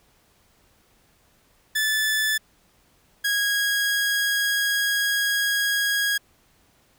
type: tone pair in turn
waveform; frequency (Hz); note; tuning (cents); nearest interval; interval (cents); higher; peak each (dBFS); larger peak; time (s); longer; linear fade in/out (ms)
sawtooth; 1744 / 1646.1; A6 / G#6; -16 / -16; minor second; 100; first; -17; neither; 1.75-2.38 / 3.24-6.18; second; 10
effects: pink hiss -61 dBFS RMS until 6.98 s